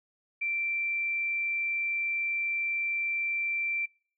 sine tone, 2349 Hz, D7, in tune, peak -28 dBFS, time 0.41-3.86 s, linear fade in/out 10 ms, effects noise-tail reverb RT60 0.5 s tail -25 dB re dry

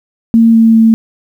sine tone with pitch steps, 228.1 / 225.7 / 224.4 Hz, A#3 / A3 / A3, -37 / +44 / +34 cents, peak -3 dBFS, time 0.34-0.94 s, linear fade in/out 0 ms, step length 200 ms, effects 7-bit

